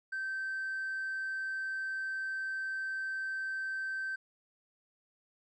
triangle tone, 1552 Hz, G6, 18 cents flat, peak -31 dBFS, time 0.12-4.16 s, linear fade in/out 10 ms, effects tanh soft clip ceiling -30 dBFS + resampled to 22050 Hz

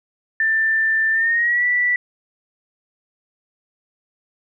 sine tone with pitch glide, 1779 to 1962.6 Hz, A6 to B6, +19 to -11 cents, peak -15 dBFS, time 0.4-1.96 s, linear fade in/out 2 ms, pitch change +170 cents, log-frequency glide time 1.12-1.65 s, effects none

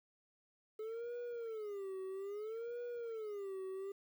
triangle tone with vibrato, 427.7 Hz, A4, 49 cents flat, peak -39 dBFS, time 0.79-3.92 s, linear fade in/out 5 ms, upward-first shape sine, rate 0.61 Hz, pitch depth 210 cents each way, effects 11-bit

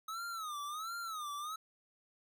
square tone with vibrato, 1269 Hz, D#6, 34 cents sharp, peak -40 dBFS, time 0.08-1.56 s, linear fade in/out 5 ms, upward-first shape sine, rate 1.4 Hz, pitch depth 160 cents each way, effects none

